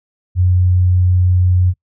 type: tone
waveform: sine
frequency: 90.6 Hz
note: F#2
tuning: 36 cents flat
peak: -9 dBFS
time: 0.35-1.74 s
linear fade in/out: 50 ms
effects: noise-tail reverb RT60 0.1 s tail -23 dB re dry